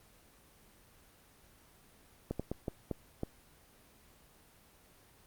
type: slowing click train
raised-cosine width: 2 ms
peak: -21 dBFS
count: 6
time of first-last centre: 2.31-3.234 s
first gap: 86 ms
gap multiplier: 1.39
effects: pink hiss -62 dBFS RMS until 5.26 s + Opus 24 kbps